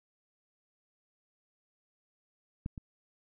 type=clicks; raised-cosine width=5 ms; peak=-23 / -29 dBFS; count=2; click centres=2.661 / 2.778 s; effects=none